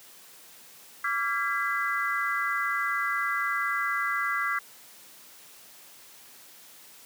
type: tone cluster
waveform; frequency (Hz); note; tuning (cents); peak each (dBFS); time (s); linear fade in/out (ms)
sine; 1156 / 1377 / 1634 / 2004; D6 / F6 / G#6 / B6; -28 / -25 / -29 / +25; -31; 1.04-4.59; 5
effects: white hiss -51 dBFS RMS until 7.05 s + high-pass 150 Hz 12 dB/octave